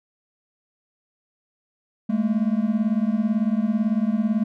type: beating tone pair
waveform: triangle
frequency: 207.7 / 225.7 Hz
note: G#3 / A3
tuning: 0 / +44 cents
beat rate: 18 Hz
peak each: -20 dBFS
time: 2.09-4.44 s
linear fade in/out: 10 ms
effects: none